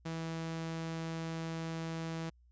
sawtooth tone, 163.4 Hz, E3, 15 cents flat, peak -33 dBFS, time 0.05-2.3 s, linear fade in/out 10 ms, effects added 60 Hz sine -61 dBFS peak until 2.51 s + resampled to 16000 Hz

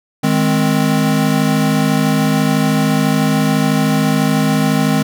square chord, Ab major, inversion second, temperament equal, 155.56 / 207.7 / 261.6 Hz, Eb3 / Ab3 / C4, 0 / 0 / 0 cents, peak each -17 dBFS, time 0.23-5.03 s, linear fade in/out 10 ms, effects none

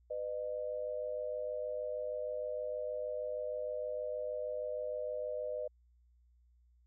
sine tone pair together, 501.6 / 608 Hz, B4 / D#5, +27 / -40 cents, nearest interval minor third, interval 333 cents, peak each -39 / -38 dBFS, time 0.1-5.68 s, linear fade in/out 10 ms, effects added 60 Hz sine -64 dBFS peak until 6.86 s

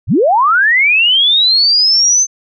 sine linear sweep, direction up, 58.27 to 6272 Hz, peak -7 dBFS, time 0.07-2.27 s, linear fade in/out 50 ms, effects none

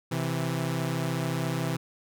sawtooth tone pair together, 130.8 / 164.71 Hz, C3 / E3, 0 / -1 cents, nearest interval major third, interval 399 cents, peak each -26 / -26 dBFS, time 0.11-1.77 s, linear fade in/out 10 ms, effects none

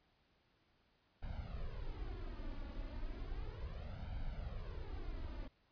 brown noise with flanger, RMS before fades -44 dBFS, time 1.22-5.48 s, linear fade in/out 10 ms, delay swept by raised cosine 1.3 to 3.5 ms, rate 0.34 Hz, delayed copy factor +0.75, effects pink hiss -75 dBFS RMS until 5.71 s + resampled to 11025 Hz

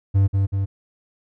triangle tone with echo, 98 Hz, G2, in tune, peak -11 dBFS, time 0.14-0.28 s, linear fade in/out 20 ms, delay 190 ms, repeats 2, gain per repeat -3 dB, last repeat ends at 0.66 s, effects none

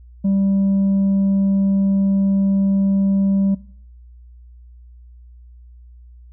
sine tone with tanh clipping, 195.8 Hz, G3, 2 cents flat, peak -15 dBFS, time 0.24-3.55 s, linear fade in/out 10 ms, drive 3 dB, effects noise-tail reverb RT60 0.6 s tail -21 dB re dry + added 60 Hz sine -40 dBFS peak until 6.32 s

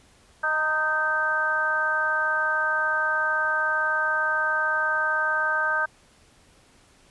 harmonic tone with a mistuned harmonic, 311.1 Hz, D#4, in tune, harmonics 2 / 3 / 4 / 5, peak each -32 / -30 / -28 / -23 dBFS, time 0.43-5.86 s, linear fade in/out 10 ms, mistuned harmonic 3, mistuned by -26 cents, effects pink hiss -57 dBFS RMS until 7.1 s + resampled to 24000 Hz

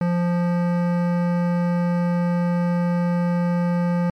sine tone with hard clipping, 174.61 Hz, F3, in tune, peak -20 dBFS, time 0.01-4.1 s, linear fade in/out 2 ms, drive 16 dB, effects MP3 64 kbps

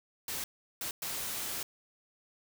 white noise bursts at uneven times, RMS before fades -37 dBFS, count 3, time 0.28-0.44 / 0.81-0.91 / 1.02-1.63 s, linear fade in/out 2 ms, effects none

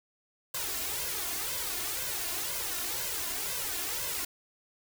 white noise with flanger, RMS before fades -34 dBFS, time 0.54-4.25 s, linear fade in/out 5 ms, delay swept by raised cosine 1.9 to 2.89 ms, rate 2 Hz, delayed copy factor +0.8, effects none

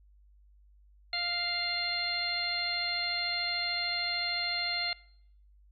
harmonic tone, 698.5 Hz, F5, in tune, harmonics 1 / 2 / 3 / 4 / 5 / 6, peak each -40 / -42 / -35 / -42 / -42 / -32 dBFS, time 1.13-4.93 s, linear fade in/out 2 ms, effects noise-tail reverb RT60 0.7 s tail -22 dB re dry + added 50 Hz sine -57 dBFS peak until 5.71 s

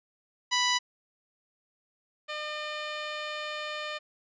10% pulse tone pair in turn, 987.8 / 604.2 Hz, B5 / D5, 0 / +49 cents, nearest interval major sixth, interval 851 cents, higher first, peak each -15 / -25 dBFS, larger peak first, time 0.51-0.79 / 2.28-3.99 s, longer second, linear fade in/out 20 ms, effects resampled to 16000 Hz

